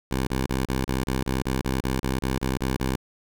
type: tone bursts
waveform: 10% pulse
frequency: 65.41 Hz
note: C2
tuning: in tune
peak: -15 dBFS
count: 15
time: 0.11-2.958 s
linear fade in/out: 5 ms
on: 160 ms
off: 32 ms
effects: none